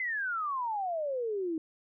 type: exponential sweep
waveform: sine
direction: down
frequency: 2081 to 311.1 Hz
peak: -30 dBFS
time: 0-1.58 s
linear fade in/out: 2 ms
effects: none